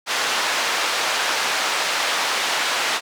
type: band-pass noise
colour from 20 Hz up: pink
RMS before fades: -22 dBFS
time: 0.06-3.01 s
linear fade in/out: 50 ms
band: 810 to 5600 Hz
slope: 12 dB/octave
effects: none